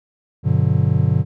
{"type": "chord", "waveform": "triangle", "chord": "G major seventh", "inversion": "none", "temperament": "just", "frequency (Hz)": [98, 122.5, 147, 183.75], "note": ["G2", "B2", "D3", "F#3"], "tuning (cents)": [0, -14, 2, -12], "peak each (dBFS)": [-17, -16, -16, -22], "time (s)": [0.43, 1.25], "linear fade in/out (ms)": 50, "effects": []}